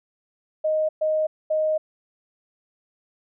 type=tone bursts at uneven times; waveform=sine; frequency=622.3 Hz; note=D#5; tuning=in tune; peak=-19 dBFS; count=3; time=0.64-0.89 / 1.01-1.27 / 1.5-1.78 s; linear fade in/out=10 ms; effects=none